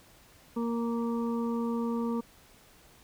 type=harmonic tone; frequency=233.1 Hz; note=A#3; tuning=in tune; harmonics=1 / 2 / 4 / 5; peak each=-29 / -35 / -41 / -43 dBFS; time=0.56-2.21 s; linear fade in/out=10 ms; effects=pink hiss -58 dBFS RMS until 3.03 s